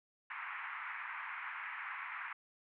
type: band-pass noise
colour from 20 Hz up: white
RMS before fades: -44 dBFS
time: 0.3-2.33 s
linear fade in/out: 5 ms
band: 920 to 2300 Hz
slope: 48 dB/octave
effects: none